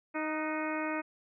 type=harmonic tone with a mistuned harmonic; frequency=311.1 Hz; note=D#4; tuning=in tune; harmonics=1 / 2 / 3 / 4 / 5 / 6 / 7 / 8; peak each=-35 / -38 / -40 / -41 / -42 / -43 / -43 / -44 dBFS; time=0.14-1.02 s; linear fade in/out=20 ms; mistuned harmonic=5; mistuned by=-47 cents; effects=none